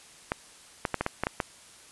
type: clicks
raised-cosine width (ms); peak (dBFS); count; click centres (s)
0.5; -11; 8; 0.319 / 0.852 / 0.943 / 1.01 / 1.064 / 1.236 / 1.269 / 1.402
effects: white hiss -52 dBFS RMS until 1.91 s + resampled to 24000 Hz